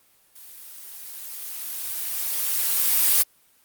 blue noise with level ramp, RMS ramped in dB -45 to -17 dBFS, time 0.35-3.23 s, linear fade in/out 10 ms, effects white hiss -60 dBFS RMS until 3.64 s + Opus 32 kbps

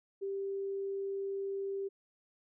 sine tone, 392.9 Hz, G4, 4 cents sharp, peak -34 dBFS, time 0.21-1.89 s, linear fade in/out 20 ms, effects none

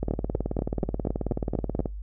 two click trains, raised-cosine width 2 ms, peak -14 / -12 dBFS, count 35 / 8, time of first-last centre 0.03-1.858 / 0.11-1.793 s, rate 18.6 / 4.16 Hz, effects noise-tail reverb RT60 0.2 s tail -24 dB re dry + added 50 Hz sine -33 dBFS peak until 2.02 s

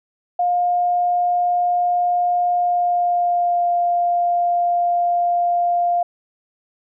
sine tone with pitch glide, 709 to 699.6 Hz, F5 to F5, +26 to +3 cents, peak -15 dBFS, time 0.39-6.03 s, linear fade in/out 5 ms, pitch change -23 cents, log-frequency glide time 2.54-3.71 s, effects none

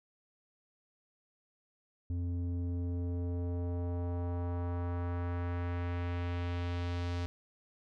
square tone with low-pass filter sweep, 87.5 Hz, F2, 4 cents sharp, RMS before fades -35 dBFS, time 2.1-7.26 s, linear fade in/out 0 ms, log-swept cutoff 220 to 4900 Hz, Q 1.2, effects none

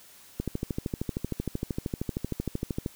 click train, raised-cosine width 3 ms, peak -16 dBFS, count 33, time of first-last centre 0.4-2.862 s, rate 13 Hz, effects white hiss -53 dBFS RMS until 2.95 s

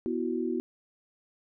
sine chord, B suspended fourth, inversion none, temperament equal with one note detuned, 245.7 / 329.6 / 370 Hz, B3 / E4 / F#4, -9 / 0 / 0 cents, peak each -32 dBFS, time 0.06-0.6 s, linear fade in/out 0 ms, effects none

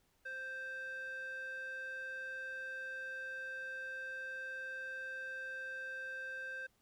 square tone with band-pass filter, 523.3 Hz, C5, in tune, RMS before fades -44 dBFS, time 0.25-6.67 s, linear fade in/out 10 ms, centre 1600 Hz, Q 3.7, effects pink hiss -75 dBFS RMS until 6.81 s

